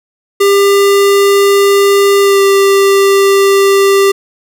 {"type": "tone with pitch glide", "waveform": "square", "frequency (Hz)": [399.2, 394.2], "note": ["G4", "G4"], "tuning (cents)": [32, 10], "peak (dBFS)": -6, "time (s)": [0.4, 4.12], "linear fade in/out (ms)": 10, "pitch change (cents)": -22, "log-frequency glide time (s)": [2.21, 2.41], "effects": []}